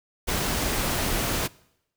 pink noise, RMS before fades -26 dBFS, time 0.27-1.48 s, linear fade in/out 20 ms, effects noise-tail reverb RT60 0.8 s tail -23 dB re dry

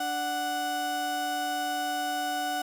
35% pulse tone pair together, 293.9 / 740 Hz, D4 / F#5, +1 / 0 cents, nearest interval octave + major third, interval 1599 cents, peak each -36 / -27 dBFS, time 0-2.62 s, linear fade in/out 5 ms, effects none

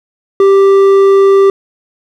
sine tone with hard clipping, 392 Hz, G4, in tune, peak -5 dBFS, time 0.4-1.5 s, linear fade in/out 2 ms, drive 6 dB, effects none

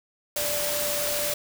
sine tone in noise, 587.3 Hz, D5, in tune, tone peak -30 dBFS, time 0.36-1.34 s, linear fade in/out 5 ms, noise white, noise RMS -28 dBFS, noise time 0.36-1.34 s, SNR -5 dB, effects none

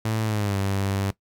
sawtooth tone with pitch glide, 110.2 to 98.18 Hz, A2 to G2, +3 to +3 cents, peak -19 dBFS, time 0.05-1.11 s, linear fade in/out 5 ms, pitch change -200 cents, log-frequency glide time 0.24-0.57 s, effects noise-tail reverb RT60 0.1 s tail -18 dB re dry

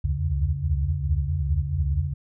sine tone cluster, 69 / 71.7 / 81.9 / 86.5 / 139.7 Hz, C#2 / D2 / E2 / F2 / C#3, -7 / -41 / -11 / -16 / +14 cents, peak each -28 dBFS, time 0.04-2.14 s, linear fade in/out 10 ms, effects none

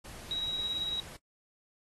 pink noise, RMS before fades -48 dBFS, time 0.04-1.17 s, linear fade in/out 10 ms
sine tone with tremolo, 3839 Hz, B7, 50 cents flat, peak -29 dBFS, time 0.31-1 s, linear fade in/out 0 ms, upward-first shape triangle, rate 18 Hz, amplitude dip 45%
effects noise-tail reverb RT60 0.1 s tail -22 dB re dry + AAC 32 kbps

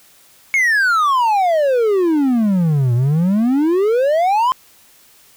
triangle exponential two-way sweep, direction down then up, 2217 to 116.54 to 1055 Hz, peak -10 dBFS, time 0.54-4.52 s, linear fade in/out 0 ms, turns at 2.94 s, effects white hiss -49 dBFS RMS until 5.36 s

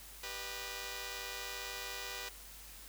5% pulse chord, G augmented, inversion none, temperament just, 392 / 490 / 612.5 Hz, G4 / B4 / D#5, 0 / -14 / -27 cents, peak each -36 / -33 / -38 dBFS, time 0.23-2.29 s, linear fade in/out 5 ms, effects added 50 Hz sine -56 dBFS peak until 2.88 s + white hiss -53 dBFS RMS until 2.88 s

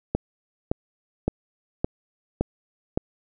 click train, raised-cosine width 2 ms, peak -8 dBFS, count 6, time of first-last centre 0.15-2.975 s, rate 1.77 Hz, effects none

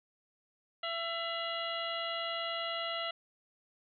harmonic tone with a mistuned harmonic, 670 Hz, E5, 28 cents sharp, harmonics 1 / 2 / 3 / 4 / 5 / 6, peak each -39 / -40 / -42 / -40 / -43 / -46 dBFS, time 0.83-3.11 s, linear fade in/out 5 ms, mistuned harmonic 4, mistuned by +110 cents, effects none

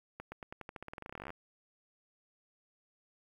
accelerating click train, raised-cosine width 0.5 ms, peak -28 dBFS, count 25, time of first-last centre 0.2-1.304 s, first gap 120 ms, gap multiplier 0.9, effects 10-bit

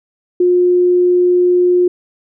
sine tone, 357.5 Hz, F4, 41 cents sharp, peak -8 dBFS, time 0.4-1.88 s, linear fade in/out 5 ms, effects none

